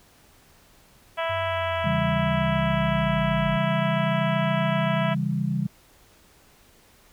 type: harmonic tone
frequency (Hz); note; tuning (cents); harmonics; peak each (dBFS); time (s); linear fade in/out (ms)
329.6; E4; 0; 2 / 3 / 4 / 5 / 6 / 7 / 8 / 9 / 10; -27 / -31 / -33 / -35 / -37 / -38 / -39 / -40 / -41; 1.17-5.15; 20
type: linear sweep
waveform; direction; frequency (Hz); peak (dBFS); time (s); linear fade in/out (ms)
sine; down; 98 to 50.6; -33; 1.29-3.57; 10
type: chord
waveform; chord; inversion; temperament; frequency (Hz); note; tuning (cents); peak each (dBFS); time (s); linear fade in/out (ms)
sine; C# diminished; none; just; 138.59 / 166.31 / 199.57; C#3 / E3 / G3; 0 / +16 / +31; -27; 1.84-5.67; 10
effects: pink hiss -56 dBFS RMS until 7.12 s